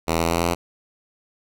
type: tone with pitch steps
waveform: 5% pulse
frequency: 82.41 / 83.51 / 84.63 / 85.76 Hz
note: E2 / E2 / E2 / F2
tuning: 0 / +23 / +46 / -31 cents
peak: -8 dBFS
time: 0.07-0.55 s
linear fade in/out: 20 ms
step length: 120 ms
effects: none